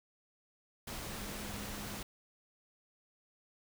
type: tone in noise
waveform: sine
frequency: 204.7 Hz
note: G#3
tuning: 25 cents flat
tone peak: -48 dBFS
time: 1.09-2.01 s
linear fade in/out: 5 ms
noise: pink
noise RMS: -43 dBFS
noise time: 0.87-2.03 s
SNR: -8 dB
effects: none